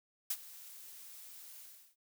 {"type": "noise with ADSR envelope", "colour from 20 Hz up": "blue", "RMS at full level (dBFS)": -33, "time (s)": [0.3, 1.96], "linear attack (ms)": 5, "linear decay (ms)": 54, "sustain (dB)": -19, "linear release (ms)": 360, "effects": []}